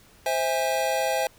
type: chord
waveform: square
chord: C augmented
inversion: none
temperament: just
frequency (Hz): 523.3 / 654.1 / 817.6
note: C5 / E5 / G#5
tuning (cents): 0 / -14 / -27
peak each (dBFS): -28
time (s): 0.26-1.27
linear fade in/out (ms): 2
effects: pink hiss -55 dBFS RMS until 1.38 s